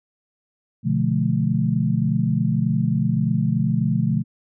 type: chord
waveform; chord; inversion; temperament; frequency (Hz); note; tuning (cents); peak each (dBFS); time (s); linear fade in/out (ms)
sine; B half-diminished seventh; none; equal with one note detuned; 123.47 / 146.83 / 174.61 / 216.5; B2 / D3 / F3 / A3; 0 / 0 / 0 / -28; -23; 0.83-4.24; 50
effects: none